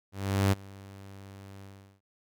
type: tone with ADSR envelope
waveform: sawtooth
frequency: 98 Hz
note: G2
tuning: in tune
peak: -17 dBFS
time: 0.12-2.01 s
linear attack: 400 ms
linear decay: 24 ms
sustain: -24 dB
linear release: 380 ms
effects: none